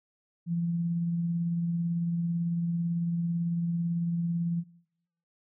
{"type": "tone with tremolo", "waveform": "sine", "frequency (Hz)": 170, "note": "F3", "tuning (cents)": -46, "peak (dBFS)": -25, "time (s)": [0.46, 4.64], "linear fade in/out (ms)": 50, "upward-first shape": "triangle", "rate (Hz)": 18, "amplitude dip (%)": 30, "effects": ["noise-tail reverb RT60 0.8 s tail -22 dB re dry"]}